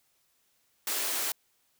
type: high-pass noise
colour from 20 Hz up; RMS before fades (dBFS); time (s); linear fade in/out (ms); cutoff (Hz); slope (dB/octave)
white; -31; 0.87-1.32; 2; 290; 24
effects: white hiss -71 dBFS RMS until 1.79 s